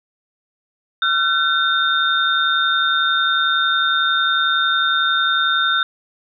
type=tone cluster; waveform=sine; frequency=1367 / 1518 / 3641 Hz; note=F6 / F#6 / A#7; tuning=-37 / +44 / -41 cents; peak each=-19 dBFS; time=1.02-5.83 s; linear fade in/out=2 ms; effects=none